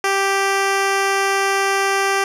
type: tone with low-pass filter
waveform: 10% pulse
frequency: 392 Hz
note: G4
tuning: in tune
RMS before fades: -18 dBFS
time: 0.04-2.24 s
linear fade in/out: 2 ms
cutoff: 11000 Hz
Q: 0.6
effects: none